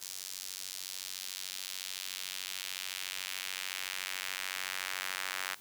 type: tone with high-pass filter sweep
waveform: sawtooth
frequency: 93.7 Hz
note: F#2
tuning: 22 cents sharp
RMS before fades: -40 dBFS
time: 0.01-5.55 s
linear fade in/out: 10 ms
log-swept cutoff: 5500 to 1600 Hz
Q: 1.2
effects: white hiss -55 dBFS RMS until 5.6 s + high-pass 60 Hz 12 dB/octave